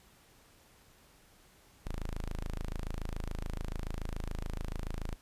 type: tone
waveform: sawtooth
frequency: 27 Hz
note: A0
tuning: 32 cents flat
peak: -31 dBFS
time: 1.85-5.16 s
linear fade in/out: 20 ms
effects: pink hiss -62 dBFS RMS until 5.21 s + resampled to 32000 Hz